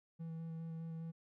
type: tone with vibrato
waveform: triangle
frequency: 163.5 Hz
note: E3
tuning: 14 cents flat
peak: -40 dBFS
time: 0.19-1.12 s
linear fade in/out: 20 ms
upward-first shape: square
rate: 4.9 Hz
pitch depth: 10 cents each way
effects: none